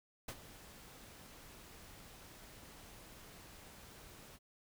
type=noise with ADSR envelope; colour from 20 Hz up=pink; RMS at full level=-43 dBFS; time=0.28-4.39 s; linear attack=6 ms; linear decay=53 ms; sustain=-13 dB; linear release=44 ms; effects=none